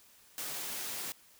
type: high-pass noise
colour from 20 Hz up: white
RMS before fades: -39 dBFS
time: 0.38-1.12 s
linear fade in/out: 0 ms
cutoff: 120 Hz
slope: 24 dB/octave
effects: white hiss -61 dBFS RMS until 1.39 s